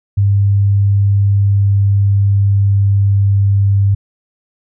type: tone with pitch glide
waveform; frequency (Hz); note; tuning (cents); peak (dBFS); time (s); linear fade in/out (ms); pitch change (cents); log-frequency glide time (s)
sine; 100 to 99.37; G2 to G2; +35 to +24; -8; 0.17-3.95; 10; -11; 1.34-3.83
effects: none